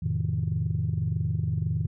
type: chord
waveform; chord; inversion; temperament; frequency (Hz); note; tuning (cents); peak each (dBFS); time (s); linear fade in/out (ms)
sine; F dominant seventh; none; just; 87.31 / 109.13 / 130.96 / 157.15; F2 / A2 / C3 / Eb3; 0 / -14 / +2 / +18; -30 / -28 / -32 / -28; 0.02-1.87; 10
effects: tanh soft clip ceiling -17 dBFS